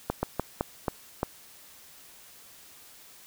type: slowing click train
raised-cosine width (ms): 1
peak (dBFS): -12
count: 6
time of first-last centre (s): 0.1-1.231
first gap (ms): 130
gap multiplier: 1.28
effects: white hiss -52 dBFS RMS until 3.26 s